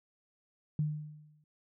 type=tone with exponential decay; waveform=sine; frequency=151.3 Hz; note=D#3; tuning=48 cents flat; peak=-26 dBFS; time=0.79-1.44 s; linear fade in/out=2 ms; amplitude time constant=140 ms; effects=none